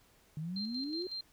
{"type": "exponential sweep", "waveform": "sine", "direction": "up", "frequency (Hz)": [148.7, 377.4], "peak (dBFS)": -36, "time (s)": [0.37, 1.07], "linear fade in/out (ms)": 2}
{"type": "tone with tremolo", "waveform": "sine", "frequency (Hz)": 4162, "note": "C8", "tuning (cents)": -10, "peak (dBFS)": -37, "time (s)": [0.56, 1.21], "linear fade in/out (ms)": 5, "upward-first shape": "square", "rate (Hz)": 5.4, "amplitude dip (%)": 60}
{"effects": ["pink hiss -66 dBFS RMS until 1.32 s"]}